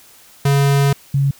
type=tone pair in turn; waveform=square / sine; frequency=140 / 138.63 Hz; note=C#3 / C#3; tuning=+18 / 0 cents; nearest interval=unison; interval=18 cents; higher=first; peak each=-12 dBFS; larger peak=neither; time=0.45-0.93 / 1.14-1.31 s; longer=first; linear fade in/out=5 ms; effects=white hiss -46 dBFS RMS until 1.39 s